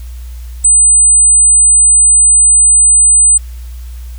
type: tone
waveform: sine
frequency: 8100 Hz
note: B8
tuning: 43 cents sharp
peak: -3 dBFS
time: 0.64-3.38 s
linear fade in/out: 10 ms
effects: added 60 Hz sine -23 dBFS peak until 4.18 s + white hiss -43 dBFS RMS until 4.18 s